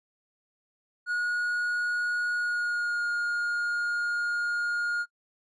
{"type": "tone with pitch glide", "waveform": "triangle", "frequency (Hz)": [1448, 1423.9], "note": ["F#6", "F6"], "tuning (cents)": [-38, 33], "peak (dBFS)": -24, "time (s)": [1.06, 5.06], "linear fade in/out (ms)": 50, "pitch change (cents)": -29, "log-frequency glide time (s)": [2.35, 3.07], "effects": ["noise-tail reverb RT60 0.1 s tail -26 dB re dry", "resampled to 24000 Hz"]}